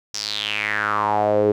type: tone with band-pass filter sweep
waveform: sawtooth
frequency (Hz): 105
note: G#2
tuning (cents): +19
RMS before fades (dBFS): -21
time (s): 0.14-1.52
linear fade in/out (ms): 5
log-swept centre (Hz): 5700 to 400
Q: 5.7
effects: none